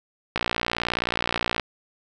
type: click train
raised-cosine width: 0.3 ms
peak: -7 dBFS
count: 74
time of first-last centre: 0.36-1.597 s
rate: 59 Hz
effects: none